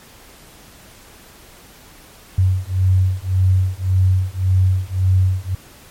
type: beating tone pair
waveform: sine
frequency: 92.5 / 94.3 Hz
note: F#2 / F#2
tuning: 0 / +33 cents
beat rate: 1.8 Hz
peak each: -16 dBFS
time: 2.38-5.55 s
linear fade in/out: 5 ms
effects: pink hiss -44 dBFS RMS until 5.9 s + MP3 64 kbps